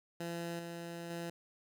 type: tone with level steps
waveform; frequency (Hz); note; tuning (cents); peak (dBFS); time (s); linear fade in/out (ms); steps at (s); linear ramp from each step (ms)
15% pulse; 169.9; F3; -47; -32 / -36 / -33; 0.2-1.3; 5; 0.59 / 1.1; 5
effects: none